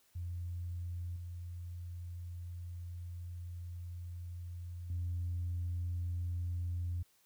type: tone with level steps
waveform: sine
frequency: 87.31 Hz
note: F2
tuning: in tune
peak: -37 / -41 / -33 dBFS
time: 0.15-7.03 s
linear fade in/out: 10 ms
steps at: 1.16 / 4.9 s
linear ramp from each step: 2 ms
effects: tanh soft clip ceiling -30 dBFS + white hiss -70 dBFS RMS until 7.25 s